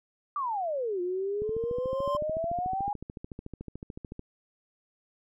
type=exponential two-way sweep; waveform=sine; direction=down then up; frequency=1200 to 350.6 to 829 Hz; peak=-28 dBFS; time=0.36-2.93 s; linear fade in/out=2 ms; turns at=1.01 s
type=click train; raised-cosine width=3 ms; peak=-26 dBFS; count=39; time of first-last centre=1.42-4.194 s; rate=13.7 Hz
type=tone with exponential growth; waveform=triangle; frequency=1048 Hz; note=C6; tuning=2 cents sharp; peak=-25 dBFS; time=1.43-2.17 s; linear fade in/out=5 ms; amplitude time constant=160 ms
effects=none